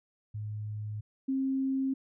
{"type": "tone pair in turn", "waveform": "sine", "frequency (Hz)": [106, 267.1], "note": ["G#2", "C4"], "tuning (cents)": [36, 36], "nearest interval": "octave + major third", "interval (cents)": 1600, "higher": "second", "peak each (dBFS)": [-34, -27], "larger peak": "second", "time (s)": [[0.34, 1.01], [1.28, 1.94]], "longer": "first", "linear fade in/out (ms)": 10, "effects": []}